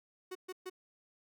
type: tone bursts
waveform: 45% pulse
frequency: 370 Hz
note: F#4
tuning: in tune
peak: -40 dBFS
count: 3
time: 0.31-0.699 s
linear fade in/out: 10 ms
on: 43 ms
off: 130 ms
effects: none